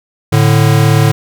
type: tone pair together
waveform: square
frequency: 110 / 146.87 Hz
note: A2 / D3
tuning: 0 / 0 cents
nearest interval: perfect fourth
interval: 500 cents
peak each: -10 dBFS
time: 0.32-1.12 s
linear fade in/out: 10 ms
effects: none